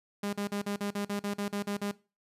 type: tone bursts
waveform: sawtooth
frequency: 203.1 Hz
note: G#3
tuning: 38 cents flat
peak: -27 dBFS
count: 12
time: 0.23-1.914 s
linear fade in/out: 5 ms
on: 100 ms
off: 44 ms
effects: noise-tail reverb RT60 0.3 s tail -19 dB re dry + resampled to 32000 Hz